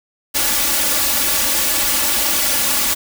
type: noise with comb filter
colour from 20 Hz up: white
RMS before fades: -17 dBFS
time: 0.34-2.95 s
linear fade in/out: 20 ms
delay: 3.5 ms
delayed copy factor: +0.95
effects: none